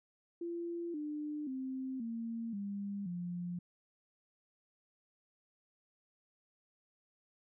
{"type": "tone with pitch steps", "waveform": "sine", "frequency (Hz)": [341.7, 299.2, 262, 229.4, 200.8, 175.86], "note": ["F4", "D4", "C4", "A#3", "G3", "F3"], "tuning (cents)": [-38, 32, 2, -28, 42, 12], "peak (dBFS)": -37, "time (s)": [0.41, 3.59], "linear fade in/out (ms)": 5, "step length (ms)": 530, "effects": []}